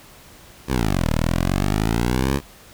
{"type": "exponential two-way sweep", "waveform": "10% pulse", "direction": "down then up", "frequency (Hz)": [71.1, 37.77, 71.1], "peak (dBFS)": -10, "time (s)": [0.67, 2.41], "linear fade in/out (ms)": 50, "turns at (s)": 1.09, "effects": ["pink hiss -46 dBFS RMS until 2.73 s"]}